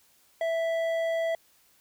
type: tone with hard clipping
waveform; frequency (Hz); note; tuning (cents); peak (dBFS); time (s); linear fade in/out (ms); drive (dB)
sine; 659.3; E5; 0; -27; 0.41-1.35; 2; 8
effects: white hiss -63 dBFS RMS until 1.8 s